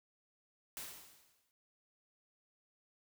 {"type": "noise with exponential decay", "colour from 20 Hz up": "white", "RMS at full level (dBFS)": -43, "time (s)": [0.77, 1.51], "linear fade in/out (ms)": 0, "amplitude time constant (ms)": 160, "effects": ["noise-tail reverb RT60 0.2 s tail -23 dB re dry"]}